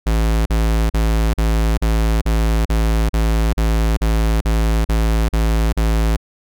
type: tone bursts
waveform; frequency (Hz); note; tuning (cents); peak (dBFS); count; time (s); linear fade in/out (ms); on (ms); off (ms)
square; 55; A1; 0; -14; 14; 0.06-6.167; 10; 400; 39
effects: none